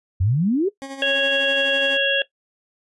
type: exponential sweep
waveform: sine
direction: up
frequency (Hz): 85.1 to 415.3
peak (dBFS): -16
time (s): 0.2-0.69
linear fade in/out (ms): 10
type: tone with tremolo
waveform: 20% pulse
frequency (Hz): 271.9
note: C#4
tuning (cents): -33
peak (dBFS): -24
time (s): 0.82-1.97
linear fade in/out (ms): 0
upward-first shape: sine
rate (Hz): 12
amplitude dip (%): 55
type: harmonic tone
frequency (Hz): 552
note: C#5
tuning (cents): -7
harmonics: 1 / 3 / 5 / 6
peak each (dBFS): -22 / -22 / -22 / -22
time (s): 1.02-2.22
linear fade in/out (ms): 2
effects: noise-tail reverb RT60 0.1 s tail -17 dB re dry + resampled to 24000 Hz